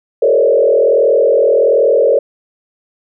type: tone with frequency modulation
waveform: sine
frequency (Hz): 504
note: B4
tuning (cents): +35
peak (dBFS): -7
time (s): 0.22-2.19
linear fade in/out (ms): 5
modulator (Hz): 41.3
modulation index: 2
effects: none